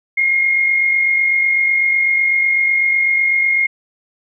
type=tone with amplitude modulation; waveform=sine; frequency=2141 Hz; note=C7; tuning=39 cents sharp; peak=-10 dBFS; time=0.17-3.67 s; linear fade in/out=10 ms; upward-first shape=sine; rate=48 Hz; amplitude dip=40%; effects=none